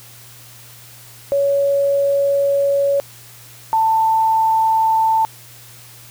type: tone pair in turn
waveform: sine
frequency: 560 / 888.9 Hz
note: C#5 / A5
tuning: +18 / +17 cents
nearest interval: minor sixth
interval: 799 cents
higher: second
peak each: -13 / -12 dBFS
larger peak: second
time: 1.32-3 / 3.73-5.25 s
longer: first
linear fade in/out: 0 ms
effects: added 119 Hz sine -45 dBFS peak until 6.1 s + white hiss -42 dBFS RMS until 6.1 s